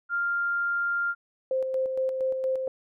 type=tone; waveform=sine; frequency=1396.9 Hz; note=F6; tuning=in tune; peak=-24 dBFS; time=0.09-1.15 s; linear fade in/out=50 ms
type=tone with tremolo; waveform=sine; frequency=523.3 Hz; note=C5; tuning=in tune; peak=-23 dBFS; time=1.51-2.68 s; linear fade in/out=2 ms; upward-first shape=square; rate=4.3 Hz; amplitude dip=40%
effects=none